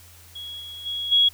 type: tone with level steps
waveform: sine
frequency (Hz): 3326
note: G#7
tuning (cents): +2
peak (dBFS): -33 / -35 / -26 / -14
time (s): 0.35-1.29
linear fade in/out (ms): 10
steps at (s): 0.59 / 0.85 / 1.11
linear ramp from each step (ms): 20
effects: added 86 Hz sine -50 dBFS peak until 1.33 s + white hiss -50 dBFS RMS until 1.33 s